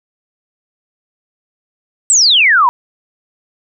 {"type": "exponential sweep", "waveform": "sine", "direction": "down", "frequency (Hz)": [8240, 932], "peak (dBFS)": -6, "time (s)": [2.1, 2.69], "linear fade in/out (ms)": 0, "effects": []}